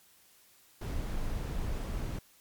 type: noise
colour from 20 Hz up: brown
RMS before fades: -34 dBFS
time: 0.81-2.19 s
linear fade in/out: 5 ms
effects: white hiss -62 dBFS RMS until 2.4 s + MP3 96 kbps